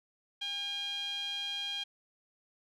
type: tone with band-pass filter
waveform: sawtooth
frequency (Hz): 808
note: G#5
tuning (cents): -48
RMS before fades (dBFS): -37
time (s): 0.41-1.84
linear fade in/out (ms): 10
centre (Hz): 3300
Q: 6.8
effects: none